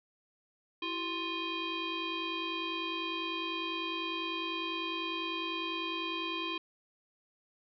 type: tone with frequency modulation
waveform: sine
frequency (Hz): 1760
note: A6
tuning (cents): 0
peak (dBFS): -33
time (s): 0.82-6.58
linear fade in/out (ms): 5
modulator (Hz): 714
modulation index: 2.6
effects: none